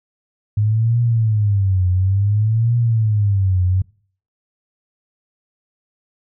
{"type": "tone with vibrato", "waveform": "sine", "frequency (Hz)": 103.83, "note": "G#2", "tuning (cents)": 0, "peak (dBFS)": -13, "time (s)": [0.57, 3.82], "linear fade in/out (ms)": 5, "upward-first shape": "triangle", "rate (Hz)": 0.57, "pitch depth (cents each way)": 250, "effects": ["noise-tail reverb RT60 0.5 s tail -24 dB re dry"]}